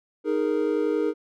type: chord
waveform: triangle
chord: D# suspended fourth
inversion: none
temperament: equal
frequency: 311.1 / 415.3 / 466.2 Hz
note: D#4 / G#4 / A#4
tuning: 0 / 0 / 0 cents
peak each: -24 dBFS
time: 0.24-1.14 s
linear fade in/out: 50 ms
effects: none